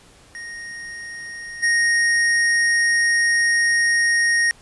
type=tone with level steps; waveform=square; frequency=1864.7 Hz; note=A#6; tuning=in tune; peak=-32 / -16 dBFS; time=0.35-4.51 s; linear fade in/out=0 ms; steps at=1.62 s; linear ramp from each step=20 ms; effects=pink hiss -50 dBFS RMS until 4.61 s + resampled to 24000 Hz